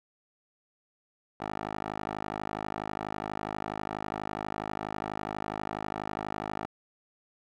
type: tone with band-pass filter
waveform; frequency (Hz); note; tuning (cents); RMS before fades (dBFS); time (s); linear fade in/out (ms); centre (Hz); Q
10% pulse; 52.2; G#1; +10; -36; 1.4-6.66; 5; 860; 1.1
effects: none